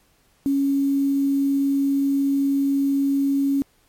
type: tone with quantisation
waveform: sine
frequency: 277.2 Hz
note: C#4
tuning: in tune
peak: -17 dBFS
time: 0.46-3.62 s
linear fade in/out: 0 ms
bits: 7
effects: pink hiss -61 dBFS RMS until 3.88 s + MP3 64 kbps